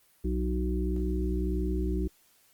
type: harmonic tone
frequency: 61.74 Hz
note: B1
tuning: in tune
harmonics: 1 / 3 / 5 / 6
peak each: -28 / -34 / -35 / -35 dBFS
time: 0.24-2.08 s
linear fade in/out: 10 ms
effects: white hiss -64 dBFS RMS until 2.53 s + Opus 24 kbps